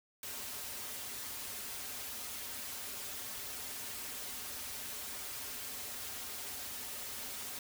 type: noise with comb filter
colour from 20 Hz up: white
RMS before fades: -43 dBFS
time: 0.23-7.59 s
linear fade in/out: 2 ms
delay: 6 ms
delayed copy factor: -1
effects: none